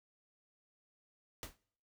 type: noise with exponential decay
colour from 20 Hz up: pink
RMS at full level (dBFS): -40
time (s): 1.43-1.57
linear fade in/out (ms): 0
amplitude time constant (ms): 30
effects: noise-tail reverb RT60 0.6 s tail -23 dB re dry